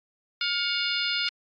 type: harmonic tone with a mistuned harmonic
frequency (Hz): 709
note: F5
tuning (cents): +26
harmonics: 2 / 3 / 4 / 5 / 6 / 7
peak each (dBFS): -32 / -32 / -32 / -32 / -32 / -32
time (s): 0.41-1.29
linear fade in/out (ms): 2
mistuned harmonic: 3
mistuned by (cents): +73
effects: AAC 32 kbps